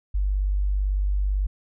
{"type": "tone", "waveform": "sine", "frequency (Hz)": 49, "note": "G1", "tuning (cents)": 0, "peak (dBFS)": -20, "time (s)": [0.14, 1.47], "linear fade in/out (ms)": 10, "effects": []}